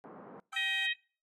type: band-pass noise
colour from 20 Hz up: pink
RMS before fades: -50 dBFS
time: 0.04-0.4 s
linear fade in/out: 0 ms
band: 190 to 1200 Hz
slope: 24 dB/octave
type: tone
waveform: 15% pulse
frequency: 781 Hz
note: G5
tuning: 7 cents flat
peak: -38 dBFS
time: 0.52-0.87 s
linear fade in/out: 10 ms
type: tone with exponential decay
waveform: triangle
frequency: 1301 Hz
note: E6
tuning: 23 cents flat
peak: -37 dBFS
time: 0.53-0.64 s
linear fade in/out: 1 ms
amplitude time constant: 23 ms
type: harmonic tone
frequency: 630 Hz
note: D#5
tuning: 21 cents sharp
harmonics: 3 / 4 / 5 / 6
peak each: -33 / -35 / -37 / -39 dBFS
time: 0.56-0.93 s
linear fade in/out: 5 ms
effects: noise-tail reverb RT60 0.4 s tail -25 dB re dry + AAC 32 kbps